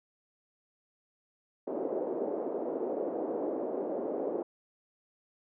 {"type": "band-pass noise", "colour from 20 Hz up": "white", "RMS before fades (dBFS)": -34, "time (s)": [1.67, 4.43], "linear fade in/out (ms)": 5, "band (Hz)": [310, 530], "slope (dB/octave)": 24, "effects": []}